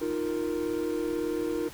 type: chord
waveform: triangle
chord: Eb suspended second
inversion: none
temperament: equal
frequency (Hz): 311.1 / 349.2 / 466.2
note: Eb4 / F4 / Bb4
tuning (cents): 0 / 0 / 0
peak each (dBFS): -30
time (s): 0.01-1.69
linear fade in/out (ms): 10
effects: pink hiss -46 dBFS RMS until 1.73 s